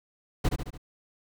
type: noise with echo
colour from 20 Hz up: brown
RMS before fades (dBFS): -22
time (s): 0.44-0.49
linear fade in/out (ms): 10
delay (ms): 72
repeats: 4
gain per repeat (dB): -5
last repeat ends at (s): 0.778
effects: none